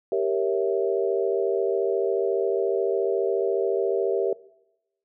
sine chord, G diminished seventh, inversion none, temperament equal, 392 / 466.2 / 554.4 / 659.3 Hz, G4 / Bb4 / Db5 / Fb5, 0 / 0 / 0 / 0 cents, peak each -24 / -26 / -30 / -29 dBFS, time 0.12-4.33 s, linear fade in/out 2 ms, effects noise-tail reverb RT60 0.9 s tail -21 dB re dry

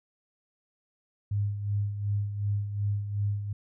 sine tone with tremolo, 102.2 Hz, G#2, 27 cents flat, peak -24 dBFS, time 1.31-3.53 s, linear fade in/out 5 ms, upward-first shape sine, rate 2.7 Hz, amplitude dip 60%, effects none

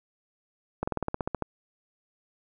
slowing click train, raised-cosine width 1 ms, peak -14 dBFS, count 11, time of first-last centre 0.83-1.423 s, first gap 45 ms, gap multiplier 1.06, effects none

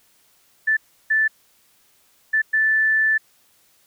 sine tone bursts at uneven times, 1757 Hz, A6, 3 cents flat, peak -15 dBFS, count 4, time 0.67-0.77 / 1.1-1.28 / 2.33-2.42 / 2.53-3.18 s, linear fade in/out 10 ms, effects white hiss -59 dBFS RMS until 3.86 s

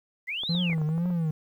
sine linear two-way sweep, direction up then down, 1924 to 4186 to 1924 Hz, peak -29 dBFS, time 0.27-0.75 s, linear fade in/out 20 ms, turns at 0.51 s
clicks, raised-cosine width 1 ms, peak -28 dBFS, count 10, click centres 0.435 / 0.551 / 0.699 / 0.731 / 0.781 / 0.816 / 0.89 / 0.98 / 1.057 / 1.104 s
triangle tone with vibrato, 165.2 Hz, E3, 4 cents sharp, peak -22 dBFS, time 0.49-1.31 s, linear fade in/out 5 ms, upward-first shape triangle, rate 2.1 Hz, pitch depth 160 cents each way
effects 10-bit

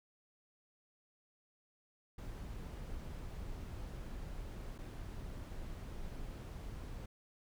brown noise with dropouts, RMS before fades -45 dBFS, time 2.18-7.06 s, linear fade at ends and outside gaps 5 ms, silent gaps 4.781-4.786 s, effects none

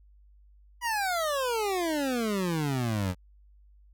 25% pulse exponential sweep, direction down, 987.8 to 87.31 Hz, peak -23 dBFS, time 0.81-3.15 s, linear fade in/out 50 ms, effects added 50 Hz sine -54 dBFS peak until 3.93 s

